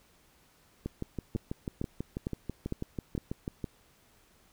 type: two click trains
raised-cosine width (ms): 3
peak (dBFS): -21 / -19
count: 18 / 5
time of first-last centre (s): 0.86-3.642 / 1.36-3.178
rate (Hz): 6.11 / 2.2
effects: pink hiss -64 dBFS RMS until 4.52 s